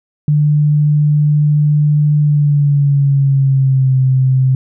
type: tone with pitch glide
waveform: sine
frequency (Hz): 148.8 to 131.04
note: D3 to C3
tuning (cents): +23 to +3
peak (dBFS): -8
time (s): 0.28-4.55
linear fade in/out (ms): 2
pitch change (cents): -220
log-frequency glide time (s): 2.2-3.96
effects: none